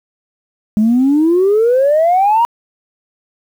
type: exponential sweep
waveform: sine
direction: up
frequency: 207.7 to 962 Hz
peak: -7 dBFS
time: 0.77-2.45 s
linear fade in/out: 0 ms
effects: tanh soft clip ceiling -5 dBFS + 7-bit